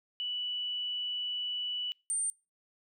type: tone pair in turn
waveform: sine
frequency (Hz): 2960 / 8847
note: F#7 / C#9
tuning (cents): 0 / -4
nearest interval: octave + perfect fifth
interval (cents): 1896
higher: second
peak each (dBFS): -32 / -29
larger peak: second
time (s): 0.2-1.92 / 2.1-2.3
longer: first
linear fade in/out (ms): 0
effects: noise-tail reverb RT60 0.3 s tail -26 dB re dry